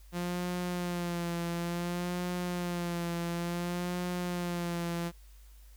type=tone with vibrato; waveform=sawtooth; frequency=174.5 Hz; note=F3; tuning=1 cent flat; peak=-28 dBFS; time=0.12-5.12 s; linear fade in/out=50 ms; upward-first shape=sine; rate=0.57 Hz; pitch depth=38 cents each way; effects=added 50 Hz sine -51 dBFS peak until 5.76 s + white hiss -64 dBFS RMS until 5.76 s